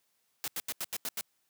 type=noise bursts; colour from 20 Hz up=white; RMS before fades=-35 dBFS; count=7; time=0.44-1.21 s; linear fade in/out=0 ms; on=38 ms; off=84 ms; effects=white hiss -75 dBFS RMS until 1.49 s + high-pass 100 Hz 12 dB/octave